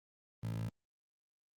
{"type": "tone with high-pass filter", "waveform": "15% pulse", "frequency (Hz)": 55.4, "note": "A1", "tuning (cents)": 13, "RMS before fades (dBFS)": -38, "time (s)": [0.43, 0.69], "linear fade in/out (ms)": 5, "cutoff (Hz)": 120, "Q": 5.1, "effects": ["Opus 32 kbps"]}